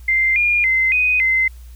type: tone with pitch steps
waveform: sine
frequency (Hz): 2088 / 2420 / 2067 / 2496 / 2065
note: C7 / D#7 / C7 / D#7 / C7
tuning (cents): -4 / -49 / -22 / +5 / -23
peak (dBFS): -13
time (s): 0.08-1.48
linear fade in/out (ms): 5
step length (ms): 280
effects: added 60 Hz sine -35 dBFS peak until 1.75 s + white hiss -53 dBFS RMS until 1.75 s